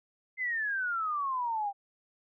sine exponential sweep, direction down, 2087 to 784 Hz, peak -29 dBFS, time 0.37-1.73 s, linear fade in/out 50 ms, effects none

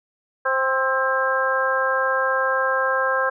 harmonic tone with a mistuned harmonic, 263.2 Hz, C4, 10 cents sharp, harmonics 2 / 3 / 4 / 5 / 6, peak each -23 / -31 / -24 / -26 / -23 dBFS, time 0.45-3.3 s, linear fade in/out 10 ms, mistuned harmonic 6, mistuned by +24 cents, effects none

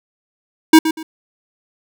square tone with echo, 318.6 Hz, D#4, 41 cents sharp, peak -3 dBFS, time 0.73-0.79 s, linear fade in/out 5 ms, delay 120 ms, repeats 2, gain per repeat -12 dB, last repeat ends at 1.03 s, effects none

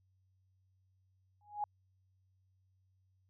sine tone with exponential growth, 830.6 Hz, G#5, in tune, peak -30 dBFS, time 1.41-1.64 s, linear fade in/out 2 ms, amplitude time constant 48 ms, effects added 94 Hz sine -70 dBFS peak until 3.29 s

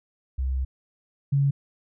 sine tone pair in turn, 65.41 / 139.68 Hz, C2 / C#3, 0 / +14 cents, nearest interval octave + minor second, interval 1314 cents, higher second, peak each -23 / -18 dBFS, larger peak second, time 0.38-0.65 / 1.32-1.51 s, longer first, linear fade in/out 10 ms, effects none

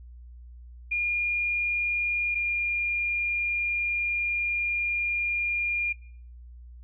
sine tone pair in turn, 2420 / 2410 Hz, D#7 / D7, -49 / +44 cents, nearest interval unison, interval 7 cents, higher first, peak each -24 dBFS, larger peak neither, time 0.91-2.35 / 2.35-5.93 s, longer second, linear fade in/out 10 ms, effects noise-tail reverb RT60 0.6 s tail -23 dB re dry + added 60 Hz sine -43 dBFS peak until 6.83 s

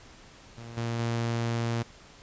sawtooth tone with level steps, 116.54 Hz, A#2, in tune, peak -37 / -25 / -23 dBFS, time 0.57-1.83 s, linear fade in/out 10 ms, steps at 0.77 / 0.99 s, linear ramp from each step 5 ms, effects pink hiss -52 dBFS RMS until 2.22 s + resampled to 16000 Hz

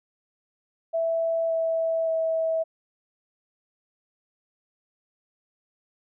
sine tone with pitch steps, 659.3 / 654 / 648.7 Hz, E5 / E5 / E5, 0 / -14 / -28 cents, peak -22 dBFS, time 0.93-2.64 s, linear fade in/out 20 ms, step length 570 ms, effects none

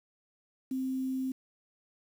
sine tone with quantisation, 261.6 Hz, C4, in tune, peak -30 dBFS, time 0.71-1.32 s, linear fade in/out 5 ms, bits 9, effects none

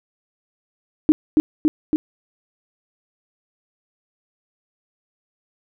sine tone with echo, 306.9 Hz, D#4, 24 cents flat, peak -8 dBFS, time 1.09-1.12 s, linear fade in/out 0 ms, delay 280 ms, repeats 3, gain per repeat -2 dB, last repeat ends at 1.96 s, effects none

